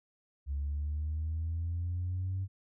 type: exponential sweep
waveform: sine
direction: up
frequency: 69.3 to 96.4 Hz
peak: -30 dBFS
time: 0.46-2.48 s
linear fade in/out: 50 ms
effects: tanh soft clip ceiling -28 dBFS